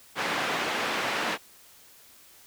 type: band-pass noise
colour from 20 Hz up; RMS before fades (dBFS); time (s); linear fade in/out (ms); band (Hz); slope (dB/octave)
white; -29; 0.15-1.38; 50; 220 to 2200; 12
effects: white hiss -54 dBFS RMS until 2.46 s